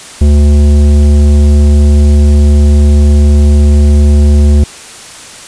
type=tone with tanh clipping; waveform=triangle; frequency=73 Hz; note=D2; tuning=10 cents flat; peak=-4 dBFS; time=0.21-4.64 s; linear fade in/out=5 ms; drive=17 dB; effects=white hiss -29 dBFS RMS until 5.47 s + resampled to 22050 Hz